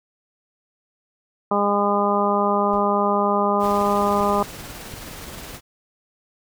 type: harmonic tone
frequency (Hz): 203.4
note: G#3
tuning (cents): -36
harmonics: 1 / 2 / 3 / 4 / 5 / 6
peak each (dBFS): -24 / -24 / -24 / -24 / -24 / -24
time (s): 1.51-4.43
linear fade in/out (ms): 5
type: noise with exponential decay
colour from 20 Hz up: brown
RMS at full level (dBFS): -37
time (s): 2.73-2.96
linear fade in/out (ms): 2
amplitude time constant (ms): 48
type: noise with tremolo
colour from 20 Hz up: pink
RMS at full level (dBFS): -35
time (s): 3.59-5.61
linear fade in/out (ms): 50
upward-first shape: triangle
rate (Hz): 19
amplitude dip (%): 30
type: clicks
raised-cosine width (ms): 5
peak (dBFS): -23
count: 2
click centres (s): 4.208 / 4.939
effects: none